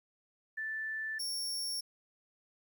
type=tone pair in turn; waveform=sine / sawtooth; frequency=1760 / 5492 Hz; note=A6 / F8; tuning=0 / -30 cents; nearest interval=octave + minor sixth; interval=1970 cents; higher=second; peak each=-35 / -32 dBFS; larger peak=second; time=0.57-1.19 / 1.19-1.81 s; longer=neither; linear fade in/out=10 ms; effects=12-bit